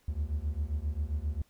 triangle beating tone pair, 70.6 / 78.1 Hz, C#2 / D#2, +32 / +7 cents, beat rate 7.5 Hz, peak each -31 dBFS, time 0.08-1.42 s, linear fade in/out 5 ms, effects pink hiss -68 dBFS RMS until 1.49 s

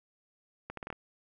accelerating click train, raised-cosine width 0.5 ms, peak -24 dBFS, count 6, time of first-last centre 0.7-0.927 s, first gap 73 ms, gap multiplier 0.76, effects none

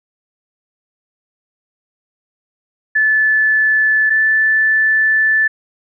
sine tone pair in turn, 1739 / 1753.1 Hz, A6 / A6, -21 / -7 cents, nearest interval unison, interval 14 cents, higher second, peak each -10 dBFS, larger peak neither, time 2.95-4.1 / 4.1-5.48 s, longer second, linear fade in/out 10 ms, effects none

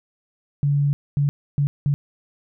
sine tone bursts at uneven times, 143 Hz, D3, 46 cents flat, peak -16 dBFS, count 4, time 0.63-0.93 / 1.17-1.29 / 1.58-1.67 / 1.86-1.94 s, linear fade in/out 0 ms, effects none

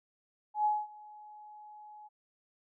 sine tone with ADSR envelope, 844 Hz, G#5, 28 cents sharp, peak -24 dBFS, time 0.54-2.09 s, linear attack 110 ms, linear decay 220 ms, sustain -24 dB, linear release 25 ms, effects none

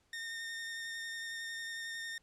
sawtooth tone with vibrato, 1828 Hz, A#6, 34 cents flat, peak -36 dBFS, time 0.13-2.18 s, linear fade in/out 2 ms, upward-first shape sine, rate 11 Hz, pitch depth 12 cents each way, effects pink hiss -73 dBFS RMS until 2.22 s + low-pass 9000 Hz 12 dB/octave

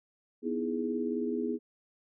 sine chord, E major seventh, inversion second, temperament equal, 246.9 / 311.1 / 329.6 / 415.3 Hz, B3 / D#4 / E4 / G#4, 0 / 0 / 0 / 0 cents, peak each -33 / -39 / -36 / -34 dBFS, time 0.42-1.59 s, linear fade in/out 50 ms, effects none

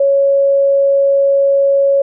sine tone, 554.4 Hz, C#5, in tune, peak -8 dBFS, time 0-2.02 s, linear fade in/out 5 ms, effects none

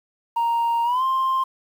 sine tone with pitch glide, 932.3 to 1052.5 Hz, A#5 to C6, 0 to +10 cents, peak -16 dBFS, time 0.36-1.44 s, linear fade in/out 10 ms, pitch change +210 cents, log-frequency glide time 0.84-1.03 s, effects tanh soft clip ceiling -17 dBFS + 8-bit

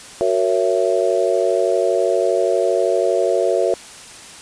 sine chord, F# dominant seventh, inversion none, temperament just, 370 / 462.5 / 555 / 666 Hz, F#4 / A#4 / C#5 / E5, 0 / -14 / +2 / +18 cents, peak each -20 dBFS, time 0.21-3.74 s, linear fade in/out 0 ms, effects white hiss -38 dBFS RMS until 4.41 s + resampled to 22050 Hz

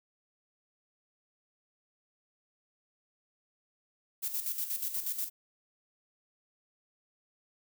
violet noise with tremolo, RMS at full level -33 dBFS, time 4.22-5.3 s, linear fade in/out 20 ms, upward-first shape square, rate 8.3 Hz, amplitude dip 60%, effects none

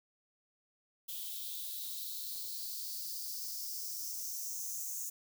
violet noise with high-pass filter sweep, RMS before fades -41 dBFS, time 1.08-5.1 s, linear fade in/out 10 ms, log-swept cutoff 3300 to 6700 Hz, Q 5.2, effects none

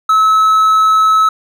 triangle tone, 1295 Hz, E6, 31 cents flat, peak -5 dBFS, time 0.09-1.29 s, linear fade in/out 5 ms, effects none

